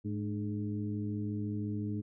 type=harmonic tone with a mistuned harmonic; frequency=105.5 Hz; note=G#2; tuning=28 cents sharp; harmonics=1 / 2 / 3 / 4; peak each=-36 / -37 / -39 / -48 dBFS; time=0.04-2.02 s; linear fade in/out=20 ms; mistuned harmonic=3; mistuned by=-65 cents; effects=none